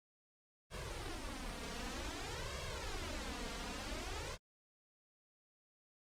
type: noise with flanger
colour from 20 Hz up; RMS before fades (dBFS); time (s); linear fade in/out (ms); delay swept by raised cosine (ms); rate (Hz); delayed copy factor
pink; -43; 0.7-4.38; 50; 1.8 to 4.3; 0.53; +1
effects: low-pass 7000 Hz 12 dB/octave + Opus 32 kbps